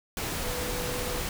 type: tone in noise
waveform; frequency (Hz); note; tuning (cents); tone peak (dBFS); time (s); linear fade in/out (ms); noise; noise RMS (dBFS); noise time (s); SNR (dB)
sine; 493.9; B4; 0; -36; 0.44-1.21; 2; pink; -32; 0.17-1.29; -7
effects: none